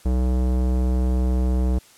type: tone with low-pass filter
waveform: square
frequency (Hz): 62.9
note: B1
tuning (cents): +32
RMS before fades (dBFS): -20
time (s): 0.05-1.79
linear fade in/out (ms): 10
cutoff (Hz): 580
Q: 0.77
effects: white hiss -51 dBFS RMS until 1.97 s + low-pass 11000 Hz 12 dB/octave